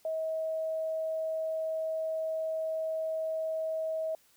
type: tone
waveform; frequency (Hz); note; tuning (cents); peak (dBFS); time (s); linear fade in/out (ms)
sine; 639; D#5; +46; -30; 0.05-4.15; 2
effects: white hiss -65 dBFS RMS until 4.36 s